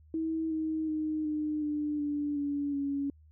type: tone with pitch steps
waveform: sine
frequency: 321.9 / 315.6 / 309.5 / 303.5 / 297.6 / 291.8 / 286.1 / 280.6 Hz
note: E4 / D#4 / D#4 / D#4 / D4 / D4 / D4 / C#4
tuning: -41 / +25 / -9 / -43 / +23 / -11 / -45 / +21 cents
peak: -29 dBFS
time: 0.14-3.1 s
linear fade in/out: 2 ms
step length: 370 ms
effects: added 77 Hz sine -55 dBFS peak until 3.31 s